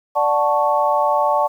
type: chord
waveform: sine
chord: D major seventh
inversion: none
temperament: equal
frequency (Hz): 587.3 / 740 / 880 / 1108.7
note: D5 / F#5 / A5 / C#6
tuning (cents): 0 / 0 / 0 / 0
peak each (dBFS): -19 / -22 / -18 / -21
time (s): 0.15-1.48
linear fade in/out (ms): 20
effects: 8-bit